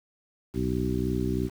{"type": "harmonic tone with a mistuned harmonic", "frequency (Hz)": 63, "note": "B1", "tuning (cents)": 35, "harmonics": [1, 2, 3, 4, 5, 6], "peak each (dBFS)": [-32, -32, -32, -32, -32, -32], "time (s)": [0.53, 1.5], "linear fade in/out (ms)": 50, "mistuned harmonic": 1, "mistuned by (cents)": 120, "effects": ["8-bit"]}